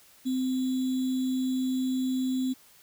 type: tone with sample-and-hold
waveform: sine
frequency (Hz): 258.5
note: C4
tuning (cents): -21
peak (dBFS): -25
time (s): 0.25-2.54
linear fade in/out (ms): 20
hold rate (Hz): 3675
effects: white hiss -57 dBFS RMS until 2.82 s